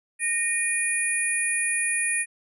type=tone cluster; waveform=sine; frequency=1850 / 2435 / 9050 / 10290 Hz; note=A#6 / D#7 / C#9 / E9; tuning=-14 / -38 / +35 / -43 cents; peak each=-28 dBFS; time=0.19-2.26 s; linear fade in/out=50 ms; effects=none